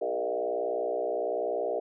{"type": "tone with frequency modulation", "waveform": "sine", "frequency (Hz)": 540, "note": "C#5", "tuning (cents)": -45, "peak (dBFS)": -27, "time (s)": [0.01, 1.8], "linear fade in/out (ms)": 10, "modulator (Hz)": 61, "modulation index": 2.6, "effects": []}